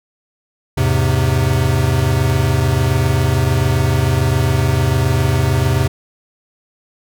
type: chord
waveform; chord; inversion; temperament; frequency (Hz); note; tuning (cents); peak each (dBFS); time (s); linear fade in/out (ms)
square; E augmented; none; equal; 82.41 / 103.83 / 130.81; E2 / G#2 / B#2; 0 / 0 / 0; -19 / -19 / -16; 0.77-5.88; 10
effects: none